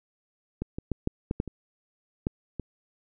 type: clicks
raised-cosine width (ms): 3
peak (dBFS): -17 / -20 / -15 / -12 / -14 / -13 / -23 / -13 / -19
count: 9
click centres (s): 0.62 / 0.785 / 0.917 / 1.074 / 1.311 / 1.401 / 1.477 / 2.269 / 2.597
effects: none